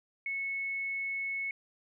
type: tone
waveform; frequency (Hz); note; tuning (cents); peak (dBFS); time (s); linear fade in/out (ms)
sine; 2200; C#7; -14; -32; 0.26-1.51; 2
effects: none